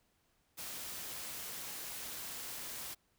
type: noise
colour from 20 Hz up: white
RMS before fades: -44 dBFS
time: 0.57-2.95 s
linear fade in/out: 20 ms
effects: pink hiss -75 dBFS RMS until 3.18 s